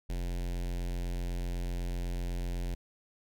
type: tone with notch filter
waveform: square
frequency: 44 Hz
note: F1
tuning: 14 cents sharp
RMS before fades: -34 dBFS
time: 0.09-2.75 s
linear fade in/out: 10 ms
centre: 1200 Hz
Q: 1.3
effects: none